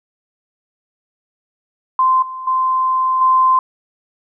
sine tone with level steps, 1038 Hz, C6, 14 cents flat, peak -10 / -25 / -13 / -9 dBFS, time 1.99-3.59 s, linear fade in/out 2 ms, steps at 2.22 / 2.47 / 3.21 s, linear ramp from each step 5 ms, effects none

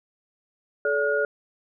sine tone cluster, 431.5 / 575 / 1434 Hz, A4 / D5 / F6, -34 / -37 / +45 cents, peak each -25 dBFS, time 0.85-1.25 s, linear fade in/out 2 ms, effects none

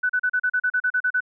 sine tone bursts, 1495 Hz, F#6, 17 cents sharp, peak -18 dBFS, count 12, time 0.03-1.206 s, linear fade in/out 10 ms, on 65 ms, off 36 ms, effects none

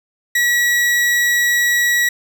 40% pulse tone, 1927 Hz, B6, 43 cents flat, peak -12 dBFS, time 0.35-2.09 s, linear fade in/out 5 ms, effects none

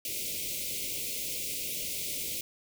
white band-stop noise, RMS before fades -35 dBFS, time 0.05-2.41 s, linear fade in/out 2 ms, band 610 to 2100 Hz, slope 96 dB/octave, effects none

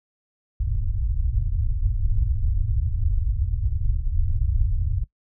pink low-pass noise, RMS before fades -22 dBFS, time 0.6-5.04 s, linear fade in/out 5 ms, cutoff 110 Hz, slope 48 dB/octave, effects noise-tail reverb RT60 0.1 s tail -20 dB re dry

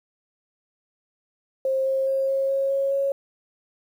sine tone with pitch steps, 531 / 534.4 / 537.8 / 541.2 / 544.7 / 548.1 / 551.6 Hz, C5 / C5 / C5 / C#5 / C#5 / C#5 / C#5, +25 / +36 / +47 / -42 / -30 / -20 / -9 cents, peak -20 dBFS, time 1.65-3.12 s, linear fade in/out 2 ms, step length 210 ms, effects 9-bit

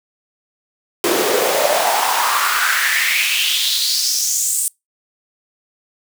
pink noise with high-pass filter sweep, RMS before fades -17 dBFS, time 1.04-4.68 s, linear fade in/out 0 ms, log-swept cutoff 340 to 8800 Hz, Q 4.2, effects noise-tail reverb RT60 0.2 s tail -26 dB re dry

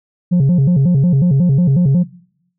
sine tone with vibrato, 155.56 Hz, D#3, in tune, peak -6 dBFS, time 0.31-2.04 s, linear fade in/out 20 ms, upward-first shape square, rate 5.5 Hz, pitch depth 230 cents each way, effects noise-tail reverb RT60 0.8 s tail -25 dB re dry + tanh soft clip ceiling -8 dBFS

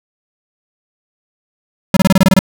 square tone bursts, 189.9 Hz, F#3, 45 cents sharp, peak -6 dBFS, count 9, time 1.94-2.391 s, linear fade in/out 2 ms, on 27 ms, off 26 ms, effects none

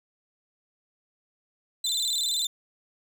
30% pulse tone with vibrato, 3791 Hz, A#7, 28 cents sharp, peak -22 dBFS, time 1.84-2.47 s, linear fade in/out 5 ms, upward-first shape square, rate 19 Hz, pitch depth 99 cents each way, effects none

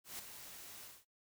white noise with ADSR envelope, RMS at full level -44 dBFS, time 0.04-1.05 s, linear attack 150 ms, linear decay 7 ms, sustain -8 dB, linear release 210 ms, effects noise-tail reverb RT60 0.1 s tail -18 dB re dry

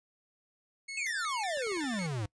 sawtooth tone with vibrato, 1975.5 Hz, B6, in tune, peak -35 dBFS, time 0.88-2.07 s, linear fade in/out 10 ms, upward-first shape square, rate 2.7 Hz, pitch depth 180 cents each way
square exponential sweep, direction down, 2658 to 98 Hz, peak -33 dBFS, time 0.97-2.26 s, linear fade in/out 5 ms
clicks, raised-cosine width 1 ms, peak -38 dBFS, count 10, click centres 1.573 / 1.669 / 1.719 / 1.772 / 1.842 / 1.94 / 1.988 / 2.022 / 2.06 / 2.116 s
effects noise-tail reverb RT60 0.1 s tail -23 dB re dry + resampled to 22050 Hz

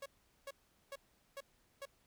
sawtooth tone bursts, 554.4 Hz, C#5, in tune, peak -40 dBFS, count 5, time 0.02-1.855 s, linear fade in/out 5 ms, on 39 ms, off 410 ms, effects pink hiss -73 dBFS RMS until 2.06 s

